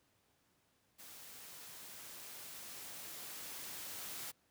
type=noise with level ramp; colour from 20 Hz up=white; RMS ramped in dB=-54 to -45 dBFS; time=0.98-4.32 s; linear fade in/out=20 ms; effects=pink hiss -75 dBFS RMS until 4.5 s + high-pass 80 Hz 12 dB/octave